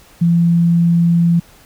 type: tone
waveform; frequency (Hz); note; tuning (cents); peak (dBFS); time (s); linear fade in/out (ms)
sine; 170; F3; -46; -9; 0.21-1.4; 10
effects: pink hiss -46 dBFS RMS until 1.65 s